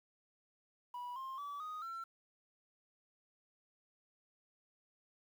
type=tone with pitch steps; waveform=sine; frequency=977 / 1059.3 / 1148.5 / 1245.2 / 1350.1 Hz; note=B5 / C6 / D6 / D#6 / E6; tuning=-19 / +21 / -39 / +1 / +41 cents; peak=-39 dBFS; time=0.94-2.04 s; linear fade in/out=5 ms; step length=220 ms; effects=tanh soft clip ceiling -41 dBFS + 11-bit